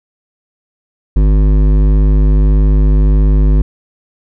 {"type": "tone with hard clipping", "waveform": "sine", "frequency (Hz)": 50.8, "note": "G#1", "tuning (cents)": -38, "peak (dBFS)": -8, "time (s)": [1.16, 3.62], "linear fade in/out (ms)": 5, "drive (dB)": 13, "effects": []}